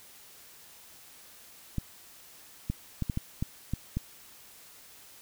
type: clicks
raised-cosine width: 5 ms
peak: -17 dBFS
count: 8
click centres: 1.783 / 2.7 / 3.023 / 3.098 / 3.174 / 3.425 / 3.736 / 3.97 s
effects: white hiss -53 dBFS RMS until 5.21 s